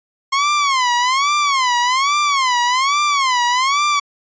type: tone with vibrato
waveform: sawtooth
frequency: 1068 Hz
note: C6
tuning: 35 cents sharp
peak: -10 dBFS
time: 0.32-4 s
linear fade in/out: 10 ms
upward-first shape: sine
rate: 1.2 Hz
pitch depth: 180 cents each way
effects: resampled to 16000 Hz